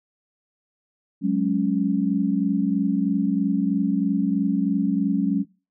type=chord; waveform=sine; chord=F# suspended second; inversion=none; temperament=just; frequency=185 / 208.1 / 277.5 Hz; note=F#3 / G#3 / C#4; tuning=0 / +4 / +2 cents; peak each=-23 dBFS; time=1.21-5.45 s; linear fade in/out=50 ms; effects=noise-tail reverb RT60 0.3 s tail -20 dB re dry